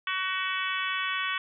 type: harmonic tone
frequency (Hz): 375.8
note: F#4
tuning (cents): +27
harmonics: 3 / 4 / 5 / 6 / 7 / 8 / 9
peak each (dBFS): -33 / -34 / -35 / -36 / -36 / -37 / -38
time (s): 0.07-1.38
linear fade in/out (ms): 2
effects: none